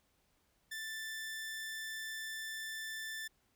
sawtooth tone, 1767 Hz, A6, 7 cents sharp, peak -37 dBFS, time 0.71-3.28 s, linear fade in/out 10 ms, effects pink hiss -75 dBFS RMS until 3.55 s

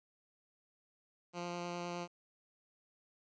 10% pulse tone with vibrato, 174.61 Hz, F3, in tune, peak -31 dBFS, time 1.33-2.08 s, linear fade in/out 50 ms, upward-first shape sine, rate 9.7 Hz, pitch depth 9 cents each way, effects resampled to 16000 Hz + 12-bit

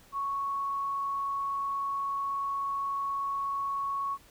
sine tone with frequency modulation, 1108.7 Hz, C#6, in tune, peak -29 dBFS, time 0.12-4.18 s, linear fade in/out 50 ms, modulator 36.4 Hz, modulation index 0.21, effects pink hiss -58 dBFS RMS until 4.3 s

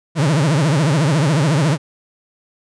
40% pulse tone with vibrato, 150 Hz, D3, 37 cents sharp, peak -12 dBFS, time 0.15-1.78 s, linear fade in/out 50 ms, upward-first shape triangle, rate 14 Hz, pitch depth 260 cents each way, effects resampled to 22050 Hz

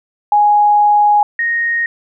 sine tone pair in turn, 830.6 / 1863.6 Hz, G#5 / A#6, 0 / -1 cents, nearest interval octave + major second, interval 1399 cents, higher second, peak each -7 / -13 dBFS, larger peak first, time 0.32-1.23 / 1.39-1.86 s, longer first, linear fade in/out 2 ms, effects none

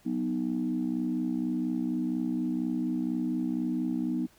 sine chord, B major, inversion second, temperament equal, 185 / 246.9 / 311.1 Hz, F#3 / B3 / D#4, 0 / 0 / 0 cents, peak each -34 / -29 / -31 dBFS, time 0.05-4.27 s, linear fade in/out 20 ms, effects tanh soft clip ceiling -20 dBFS + pink hiss -61 dBFS RMS until 4.38 s

